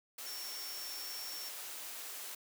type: tone in noise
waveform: sine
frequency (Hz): 5460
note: F8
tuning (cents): -40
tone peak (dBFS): -44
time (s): 0.26-1.49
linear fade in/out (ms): 5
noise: white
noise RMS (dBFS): -45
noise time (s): 0.18-2.35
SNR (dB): -2
effects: high-pass 400 Hz 12 dB/octave